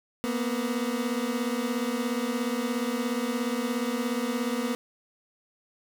30% pulse beating tone pair, 233.1 / 250.1 Hz, A#3 / B3, 0 / +22 cents, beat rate 17 Hz, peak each -27 dBFS, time 0.24-4.75 s, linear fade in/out 0 ms, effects none

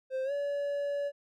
triangle tone with pitch glide, 523.3 to 570.7 Hz, C5 to D5, 0 to -50 cents, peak -28 dBFS, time 0.1-1.12 s, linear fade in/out 50 ms, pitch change +150 cents, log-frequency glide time 0.24-0.32 s, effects none

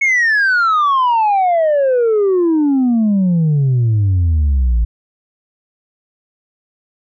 sine exponential sweep, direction down, 2217 to 54.1 Hz, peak -8 dBFS, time 0.01-4.85 s, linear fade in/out 10 ms, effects tanh soft clip ceiling -9 dBFS

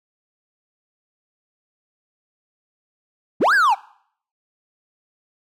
triangle linear two-way sweep, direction up then down, 111.4 to 1710 to 731 Hz, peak -11 dBFS, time 3.4-3.75 s, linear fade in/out 20 ms, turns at 3.54 s, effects noise-tail reverb RT60 0.6 s tail -21 dB re dry

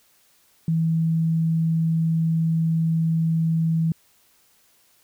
sine tone, 162.8 Hz, E3, 21 cents flat, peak -18 dBFS, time 0.68-3.92 s, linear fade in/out 2 ms, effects white hiss -60 dBFS RMS until 5.03 s

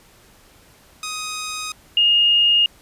10% pulse / sine tone pair in turn, 1253 / 2845 Hz, D#6 / F7, +12 / +31 cents, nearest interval octave + major second, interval 1419 cents, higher second, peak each -18 / -12 dBFS, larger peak second, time 1.03-1.72 / 1.97-2.66 s, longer neither, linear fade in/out 2 ms, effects pink hiss -51 dBFS RMS until 2.81 s + resampled to 32000 Hz

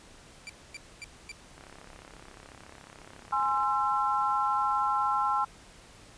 sawtooth tone bursts, 2349 Hz, D7, in tune, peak -35 dBFS, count 4, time 0.47-1.316 s, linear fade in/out 0 ms, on 24 ms, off 250 ms
click train, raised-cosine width 0.5 ms, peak -33 dBFS, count 71, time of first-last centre 1.58-3.633 s, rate 34.1 Hz
sine chord, Ab augmented, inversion none, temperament equal with one note detuned, 830.6 / 1046.5 / 1343.9 Hz, Ab5 / C6 / E6, 0 / 0 / +33 cents, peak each -29 dBFS, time 3.32-5.45 s, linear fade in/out 10 ms
effects pink hiss -53 dBFS RMS until 6.17 s + resampled to 22050 Hz

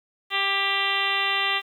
harmonic tone with a mistuned harmonic, 393.7 Hz, G4, 8 cents sharp, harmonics 1 / 2 / 3 / 4 / 5 / 6 / 7 / 8 / 9 / 10, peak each -37 / -32 / -29 / -36 / -27 / -33 / -28 / -30 / -30 / -37 dBFS, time 0.3-1.62 s, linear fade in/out 50 ms, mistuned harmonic 4, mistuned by +29 cents, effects 9-bit

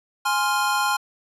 square chord, F minor, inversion first, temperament equal, 830.6 / 1046.5 / 1396.9 Hz, Ab5 / C6 / F6, 0 / 0 / 0 cents, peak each -25 dBFS, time 0.25-0.97 s, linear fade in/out 10 ms, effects resampled to 32000 Hz

